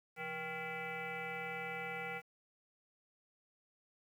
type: tone with frequency modulation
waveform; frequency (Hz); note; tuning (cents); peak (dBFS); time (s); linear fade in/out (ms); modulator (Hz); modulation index
sine; 1396.9; F6; 0; -39; 0.16-2.22; 50; 306; 3.6
effects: 11-bit